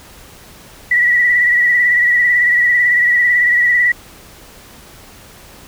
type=tone with vibrato; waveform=sine; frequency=1943 Hz; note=B6; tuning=29 cents flat; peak=-9 dBFS; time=0.91-3.92 s; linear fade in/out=5 ms; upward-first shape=triangle; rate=18 Hz; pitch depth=50 cents each way; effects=pink hiss -40 dBFS RMS until 5.67 s